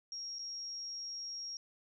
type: tone with dropouts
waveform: sine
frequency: 5590 Hz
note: F8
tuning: 1 cent sharp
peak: -40 dBFS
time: 0.12-1.57 s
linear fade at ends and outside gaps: 1 ms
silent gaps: 0.386-0.392 s
effects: none